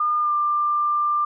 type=tone with pitch glide; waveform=sine; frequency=1211 to 1189.5 Hz; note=D#6 to D6; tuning=-47 to +22 cents; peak=-18 dBFS; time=0-1.25 s; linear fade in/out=5 ms; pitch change=-31 cents; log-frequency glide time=0.2-0.34 s; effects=none